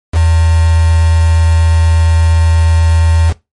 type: tone with quantisation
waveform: sine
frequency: 82.2 Hz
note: E2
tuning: 4 cents flat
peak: -6 dBFS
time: 0.12-3.34 s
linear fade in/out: 50 ms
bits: 3
effects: noise-tail reverb RT60 0.2 s tail -19 dB re dry + MP3 48 kbps